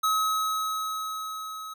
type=tone with level ramp; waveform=square; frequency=1280 Hz; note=D#6; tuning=49 cents sharp; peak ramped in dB=-22 to -37 dBFS; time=0.03-1.74 s; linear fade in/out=10 ms; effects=none